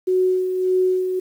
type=tone with tremolo; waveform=sine; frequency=370 Hz; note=F#4; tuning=in tune; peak=-14 dBFS; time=0.07-1.2 s; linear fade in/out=10 ms; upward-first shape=sine; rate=1.7 Hz; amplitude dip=50%; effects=8-bit